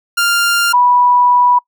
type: tone pair in turn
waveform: sawtooth / sine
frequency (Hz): 1396.9 / 981.2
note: F6 / B5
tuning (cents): 0 / -12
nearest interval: tritone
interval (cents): 612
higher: first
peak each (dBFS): -7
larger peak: neither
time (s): 0.17-0.73 / 0.73-1.59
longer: second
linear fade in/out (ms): 10
effects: noise-tail reverb RT60 0.1 s tail -25 dB re dry